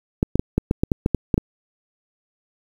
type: clicks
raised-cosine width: 3 ms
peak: -4 dBFS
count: 11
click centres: 0.229 / 0.356 / 0.395 / 0.58 / 0.711 / 0.835 / 0.918 / 1.061 / 1.147 / 1.342 / 1.379 s
effects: 7-bit